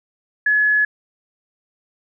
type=tone; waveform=sine; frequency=1700 Hz; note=G#6; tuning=40 cents sharp; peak=-13 dBFS; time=0.46-0.85 s; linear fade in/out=5 ms; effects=none